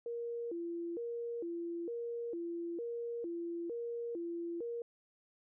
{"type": "tone with vibrato", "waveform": "sine", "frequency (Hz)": 400, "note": "G4", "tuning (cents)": 35, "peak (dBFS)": -37, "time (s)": [0.06, 4.82], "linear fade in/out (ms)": 2, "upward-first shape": "square", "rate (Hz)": 1.1, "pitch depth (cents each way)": 280, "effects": []}